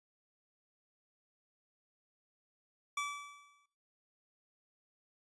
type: tone with exponential decay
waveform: 25% pulse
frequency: 1154 Hz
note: D6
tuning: 31 cents flat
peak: -29 dBFS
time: 2.97-3.66 s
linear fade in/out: 5 ms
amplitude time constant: 150 ms
effects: noise-tail reverb RT60 0.6 s tail -20 dB re dry + resampled to 24000 Hz